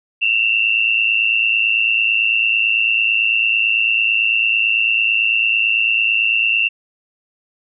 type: tone pair together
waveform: sine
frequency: 2660 / 2769 Hz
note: E7 / F7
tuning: +15 / -15 cents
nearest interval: minor second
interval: 70 cents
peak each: -16 dBFS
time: 0.21-6.69 s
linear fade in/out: 20 ms
effects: none